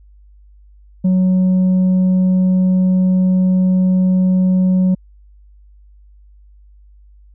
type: tone with tanh clipping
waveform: sine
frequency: 185 Hz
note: F#3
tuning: in tune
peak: -11 dBFS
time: 1.04-4.95 s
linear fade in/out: 10 ms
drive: 3 dB
effects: added 50 Hz sine -42 dBFS peak until 7.34 s